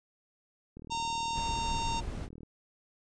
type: click train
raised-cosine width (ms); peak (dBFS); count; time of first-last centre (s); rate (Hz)
3; -34; 66; 0.77-2.432; 39.1
type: harmonic tone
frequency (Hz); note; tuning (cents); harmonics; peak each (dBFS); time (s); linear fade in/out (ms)
920; A#5; -23; 1 / 3 / 4 / 5 / 6 / 7 / 8 / 9; -32 / -42 / -41 / -47 / -45 / -46 / -51 / -54; 0.9-2.01; 20
type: noise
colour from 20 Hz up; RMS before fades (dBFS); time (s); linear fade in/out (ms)
brown; -37; 1.33-2.29; 50
effects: resampled to 22050 Hz